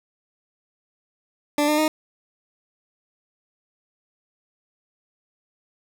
20% pulse tone with pitch steps, 293.7 / 301.6 / 309.7 Hz, D4 / D4 / D#4, 0 / +46 / -8 cents, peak -13 dBFS, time 1.58-1.88 s, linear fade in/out 2 ms, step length 100 ms, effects none

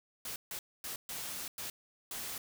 white noise bursts at uneven times, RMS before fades -41 dBFS, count 6, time 0.25-0.36 / 0.51-0.59 / 0.84-0.96 / 1.09-1.48 / 1.58-1.7 / 2.11-2.38 s, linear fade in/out 2 ms, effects none

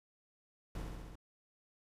brown noise with echo, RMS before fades -41 dBFS, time 0.75-0.82 s, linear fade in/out 2 ms, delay 67 ms, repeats 5, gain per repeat -2 dB, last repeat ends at 1.155 s, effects resampled to 32000 Hz

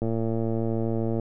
click train, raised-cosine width 2 ms, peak -15 dBFS, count 134, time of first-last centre 0.02-1.197 s, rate 113 Hz, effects none

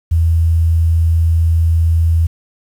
sine tone, 82.41 Hz, E2, in tune, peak -9 dBFS, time 0.11-2.27 s, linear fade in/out 10 ms, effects 7-bit

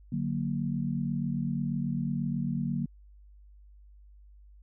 sine chord, D augmented, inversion none, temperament equal, 146.83 / 185 / 233.1 Hz, D3 / F#3 / A#3, 0 / 0 / 0 cents, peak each -32 / -33 / -32 dBFS, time 0.12-2.86 s, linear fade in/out 5 ms, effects added 50 Hz sine -51 dBFS peak until 4.62 s

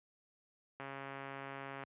click train, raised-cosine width 0.5 ms, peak -30 dBFS, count 143, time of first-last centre 0.8-1.836 s, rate 137 Hz, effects high-pass 100 Hz 12 dB/octave + resampled to 8000 Hz

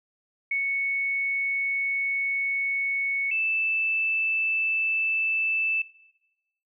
sine tone pair in turn, 2215 / 2639 Hz, C#7 / E7, -2 / +1 cents, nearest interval minor third, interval 303 cents, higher second, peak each -23 dBFS, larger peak neither, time 0.51-3.31 / 3.31-5.82 s, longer first, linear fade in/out 5 ms, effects noise-tail reverb RT60 1.0 s tail -18 dB re dry

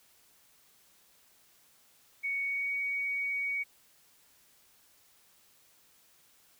sine tone with pitch glide, 2229 to 2246 Hz, C#7 to C#7, +9 to +22 cents, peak -30 dBFS, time 2.23-3.64 s, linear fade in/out 20 ms, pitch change +13 cents, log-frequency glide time 2.43-2.72 s, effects white hiss -64 dBFS RMS until 6.59 s

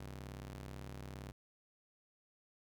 sawtooth ring-modulated tone, 98.9 Hz, G2, 16 cents sharp, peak -39 dBFS, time 0-1.32 s, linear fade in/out 5 ms, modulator 30.5 Hz, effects none

